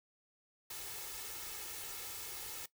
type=noise with comb filter; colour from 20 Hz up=white; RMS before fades=-45 dBFS; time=0.7-2.66 s; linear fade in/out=5 ms; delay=2.3 ms; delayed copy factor=+0.65; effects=noise-tail reverb RT60 0.1 s tail -17 dB re dry